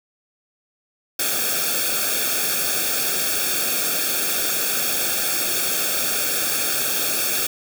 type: noise with comb filter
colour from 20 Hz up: white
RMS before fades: -22 dBFS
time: 1.19-7.47 s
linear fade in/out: 5 ms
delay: 1 ms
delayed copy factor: -1
effects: none